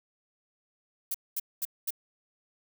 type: noise bursts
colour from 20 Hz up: violet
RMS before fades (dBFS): -31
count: 4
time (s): 1.11-1.906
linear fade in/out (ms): 5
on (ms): 34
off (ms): 220
effects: none